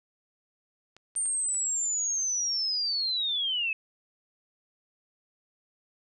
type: clicks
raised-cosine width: 0.2 ms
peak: -33 dBFS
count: 4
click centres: 0.966 / 1.153 / 1.258 / 1.545 s
type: linear sweep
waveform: sine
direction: down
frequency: 8870 to 2550 Hz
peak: -26 dBFS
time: 1.16-3.73 s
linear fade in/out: 2 ms
effects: none